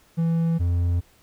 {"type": "tone pair in turn", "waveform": "triangle", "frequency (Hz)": [165.7, 86.89], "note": ["E3", "F2"], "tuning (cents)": [9, -8], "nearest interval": "major seventh", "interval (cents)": 1117, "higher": "first", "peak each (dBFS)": -17, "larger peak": "neither", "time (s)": [[0.17, 0.59], [0.59, 1.01]], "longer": "neither", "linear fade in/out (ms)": 20, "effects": ["pink hiss -58 dBFS RMS until 1.22 s"]}